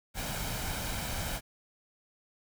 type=noise with comb filter; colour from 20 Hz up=pink; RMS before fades=-35 dBFS; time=0.14-1.41 s; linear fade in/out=50 ms; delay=1.3 ms; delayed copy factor=+0.5; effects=none